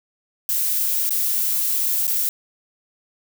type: noise with dropouts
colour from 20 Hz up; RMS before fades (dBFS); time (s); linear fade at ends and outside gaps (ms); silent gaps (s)
violet; -21; 0.49-2.29; 1; 1.094-1.106 / 2.07-2.077
effects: none